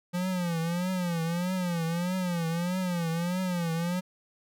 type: tone with vibrato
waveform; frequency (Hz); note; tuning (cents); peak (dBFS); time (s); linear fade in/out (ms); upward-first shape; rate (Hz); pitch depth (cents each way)
square; 174.61; F3; 0; -28; 0.13-4.01; 20; triangle; 1.6; 130
effects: none